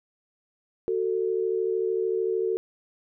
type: tone pair together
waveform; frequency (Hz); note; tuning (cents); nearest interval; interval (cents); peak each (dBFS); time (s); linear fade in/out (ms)
sine; 372.7 / 446; F#4 / A4; +13 / +23; minor third; 310; -26; 0.88-2.57; 0
effects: none